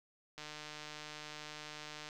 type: click train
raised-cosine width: 0.2 ms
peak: -29 dBFS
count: 259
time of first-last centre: 0.38-2.089 s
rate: 151 Hz
effects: none